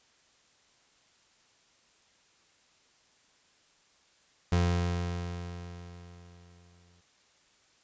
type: tone with exponential decay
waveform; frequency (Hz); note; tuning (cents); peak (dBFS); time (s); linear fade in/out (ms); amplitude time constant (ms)
30% pulse; 87.3; F2; 0; -20; 4.52-7.01; 5; 540
effects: white hiss -65 dBFS RMS until 7.83 s + resampled to 16000 Hz